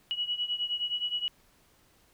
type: beating tone pair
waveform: sine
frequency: 2923 / 2932.6 Hz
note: F#7 / F#7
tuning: -22 / -16 cents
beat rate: 9.6 Hz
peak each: -31 / -34 dBFS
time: 0.11-1.28 s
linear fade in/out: 0 ms
effects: pink hiss -64 dBFS RMS until 2.13 s